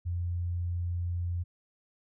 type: tone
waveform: sine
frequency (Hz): 87.31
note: F2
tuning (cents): 0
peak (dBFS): -29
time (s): 0.05-1.44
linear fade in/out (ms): 20
effects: none